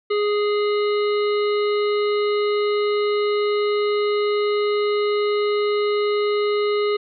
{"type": "harmonic tone", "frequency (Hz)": 415.3, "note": "G#4", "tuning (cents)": 0, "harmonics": [1, 3, 5, 7, 9, 10], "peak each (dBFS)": [-18, -28, -32, -35, -37, -38], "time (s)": [0.1, 6.97], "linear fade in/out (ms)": 10, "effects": []}